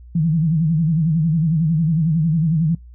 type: tone with vibrato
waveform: sine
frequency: 160.5 Hz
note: E3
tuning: 46 cents flat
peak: -14 dBFS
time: 0.15-2.75 s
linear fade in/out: 5 ms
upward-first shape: sine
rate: 11 Hz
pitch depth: 120 cents each way
effects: noise-tail reverb RT60 0.2 s tail -26 dB re dry + added 60 Hz sine -38 dBFS peak until 2.94 s